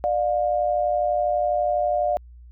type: tone pair together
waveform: sine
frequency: 597.9 / 710 Hz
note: D5 / F5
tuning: +31 / +28 cents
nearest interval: minor third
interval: 297 cents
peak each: -22 dBFS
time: 0.04-2.17 s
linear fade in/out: 0 ms
effects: added 60 Hz sine -42 dBFS peak until 2.51 s